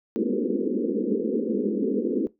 pink band-pass noise, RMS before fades -25 dBFS, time 0.16-2.27 s, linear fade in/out 0 ms, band 200 to 490 Hz, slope 96 dB/octave, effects noise-tail reverb RT60 0.2 s tail -20 dB re dry

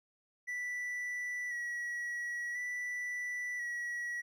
triangle tone with vibrato, 1946 Hz, B6, 26 cents flat, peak -34 dBFS, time 0.47-4.22 s, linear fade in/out 20 ms, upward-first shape square, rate 0.48 Hz, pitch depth 21 cents each way, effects none

